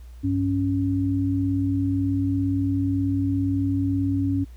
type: tone pair together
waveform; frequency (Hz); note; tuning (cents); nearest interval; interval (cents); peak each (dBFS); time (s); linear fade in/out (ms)
sine; 98 / 277.2; G2 / C#4; 0 / 0; octave + tritone; 1800; -24 / -22; 0.23-4.45; 20
effects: added 60 Hz sine -39 dBFS peak until 4.56 s + pink hiss -59 dBFS RMS until 4.56 s